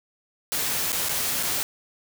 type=noise with dropouts; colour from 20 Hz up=white; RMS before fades=-26 dBFS; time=0.52-1.63 s; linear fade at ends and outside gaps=0 ms; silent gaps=0.92-0.928 / 1.086-1.093 / 1.427-1.432 s; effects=none